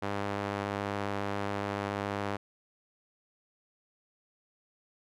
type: tone with band-pass filter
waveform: sawtooth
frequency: 100.8 Hz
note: G2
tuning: 49 cents sharp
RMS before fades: -34 dBFS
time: 0.02-2.37 s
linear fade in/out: 10 ms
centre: 920 Hz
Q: 0.59
effects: none